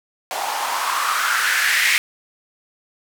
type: noise with band-pass filter sweep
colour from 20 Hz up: blue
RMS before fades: -20 dBFS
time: 0.31-1.98 s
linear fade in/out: 0 ms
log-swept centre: 740 to 2100 Hz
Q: 4.6
effects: none